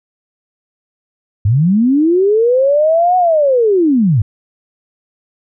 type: linear two-way sweep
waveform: sine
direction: up then down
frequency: 93 to 740 to 93 Hz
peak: -8 dBFS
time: 1.45-4.22 s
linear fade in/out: 5 ms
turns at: 3.17 s
effects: none